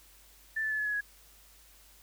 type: tone with pitch steps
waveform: sine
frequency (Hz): 1768 / 1747.7 / 1727.6 / 1707.8 / 1688.2 / 1668.8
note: A6 / A6 / A6 / G#6 / G#6 / G#6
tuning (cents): +8 / -12 / -32 / +48 / +28 / +8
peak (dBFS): -29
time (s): 0.56-1.01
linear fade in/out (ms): 10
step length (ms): 75
effects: added 50 Hz sine -61 dBFS peak until 2.02 s + white hiss -59 dBFS RMS until 2.02 s